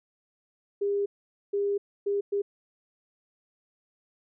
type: tone bursts at uneven times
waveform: sine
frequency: 403.3 Hz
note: G4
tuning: 49 cents sharp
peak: -24 dBFS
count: 4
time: 0.81-1.06 / 1.53-1.78 / 2.06-2.21 / 2.32-2.42 s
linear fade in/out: 10 ms
effects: none